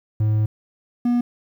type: tone pair in turn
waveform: triangle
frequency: 107.6 / 241.6 Hz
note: A2 / B3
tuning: -38 / -38 cents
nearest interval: octave + major second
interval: 1400 cents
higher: second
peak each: -14 dBFS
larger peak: neither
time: 0.2-0.46 / 1.05-1.21 s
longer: first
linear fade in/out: 5 ms
effects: 9-bit